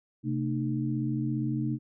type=tone cluster; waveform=sine; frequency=131.3 / 226.1 / 303.5 Hz; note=C3 / A3 / D#4; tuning=+6 / +47 / -43 cents; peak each=-30 / -32 / -32 dBFS; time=0.23-1.79 s; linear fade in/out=50 ms; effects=none

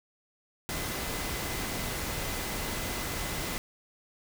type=tone in noise; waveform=sine; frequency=2029 Hz; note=B6; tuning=46 cents sharp; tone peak=-45 dBFS; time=0.69-3.58 s; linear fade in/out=0 ms; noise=pink; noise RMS=-34 dBFS; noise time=0.69-3.58 s; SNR=-14 dB; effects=none

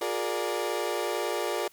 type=chord; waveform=30% pulse; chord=Bb dominant seventh; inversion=second; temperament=equal with one note detuned; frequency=357.4 / 415.3 / 466.2 / 587.3 Hz; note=F4 / Ab4 / Bb4 / D5; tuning=+40 / 0 / 0 / 0 cents; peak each=-31 dBFS; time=0.01-1.68 s; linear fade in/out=5 ms; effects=white hiss -59 dBFS RMS until 1.72 s

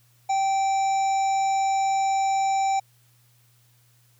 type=harmonic tone; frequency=778 Hz; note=G5; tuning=13 cents flat; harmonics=1 / 3 / 5 / 7 / 9; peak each=-20 / -36 / -44 / -44 / -38 dBFS; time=0.29-2.8 s; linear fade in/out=10 ms; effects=added 120 Hz sine -59 dBFS peak until 4.19 s + white hiss -63 dBFS RMS until 4.19 s

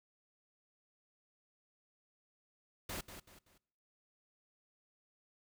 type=noise with echo; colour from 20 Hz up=pink; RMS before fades=-42 dBFS; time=2.89-3.01 s; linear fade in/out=5 ms; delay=190 ms; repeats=3; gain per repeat=-9 dB; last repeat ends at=3.58 s; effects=noise-tail reverb RT60 0.9 s tail -24 dB re dry

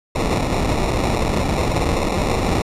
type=noise with sample-and-hold; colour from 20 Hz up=pink; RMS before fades=-19 dBFS; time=0.15-2.62 s; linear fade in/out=5 ms; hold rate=1575 Hz; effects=low-pass 9000 Hz 12 dB/octave

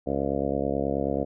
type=harmonic tone; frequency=69.3 Hz; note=C#2; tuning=in tune; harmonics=1 / 2 / 3 / 4 / 5 / 6 / 7 / 8 / 9 / 10; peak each=-36 / -36 / -33 / -31 / -36 / -34 / -31 / -32 / -34 / -36 dBFS; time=0.06-1.25 s; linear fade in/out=20 ms; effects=none

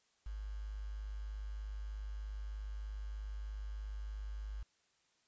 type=tone with quantisation; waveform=sine; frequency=51.6 Hz; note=G#1; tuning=10 cents flat; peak=-40 dBFS; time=0.26-4.63 s; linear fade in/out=5 ms; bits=10; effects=white hiss -75 dBFS RMS until 5.27 s + resampled to 16000 Hz

